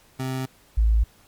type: tone pair in turn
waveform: 25% pulse / sine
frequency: 130.81 / 55 Hz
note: C3 / A1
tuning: 0 / 0 cents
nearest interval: octave + minor third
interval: 1500 cents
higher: first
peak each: -22 / -15 dBFS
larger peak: second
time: 0.19-0.46 / 0.77-1.04 s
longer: neither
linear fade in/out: 10 ms
effects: pink hiss -56 dBFS RMS until 1.27 s + MP3 96 kbps